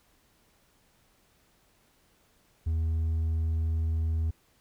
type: tone with hard clipping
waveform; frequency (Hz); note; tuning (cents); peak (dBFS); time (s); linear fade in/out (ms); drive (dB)
sine; 80.7; E2; -36; -26; 2.66-4.31; 10; 2
effects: pink hiss -66 dBFS RMS until 4.6 s